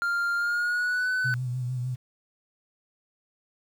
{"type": "tone with pitch glide", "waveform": "triangle", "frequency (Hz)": [1396.9, 1505.8], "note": ["F6", "F#6"], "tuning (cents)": [0, 30], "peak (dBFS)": -22, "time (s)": [0.02, 1.34], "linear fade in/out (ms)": 0, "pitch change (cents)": 130, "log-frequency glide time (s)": [0.36, 1.12]}
{"type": "tone with vibrato", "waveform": "sine", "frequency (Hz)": 125.5, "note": "B2", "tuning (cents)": 28, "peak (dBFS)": -27, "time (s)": [1.24, 1.96], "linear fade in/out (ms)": 20, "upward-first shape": "triangle", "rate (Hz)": 6.6, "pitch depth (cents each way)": 60}
{"effects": ["9-bit"]}